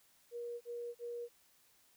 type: tone bursts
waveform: sine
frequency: 476.1 Hz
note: A#4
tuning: 37 cents sharp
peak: -40 dBFS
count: 3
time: 0.31-1.288 s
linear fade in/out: 50 ms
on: 300 ms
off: 39 ms
effects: white hiss -69 dBFS RMS until 1.96 s